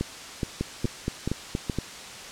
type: two click trains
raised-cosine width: 3 ms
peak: -13 / -13 dBFS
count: 6 / 5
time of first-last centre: 0.61-1.786 / 0.01-1.698 s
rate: 4.25 / 2.37 Hz
effects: white hiss -40 dBFS RMS until 2.31 s + low-pass 7000 Hz 12 dB/octave